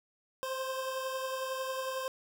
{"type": "beating tone pair", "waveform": "25% pulse", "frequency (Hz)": [523, 534], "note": ["C5", "C5"], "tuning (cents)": [-1, 35], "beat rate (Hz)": 11, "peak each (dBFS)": [-31, -39], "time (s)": [0.43, 2.08], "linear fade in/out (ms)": 0, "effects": []}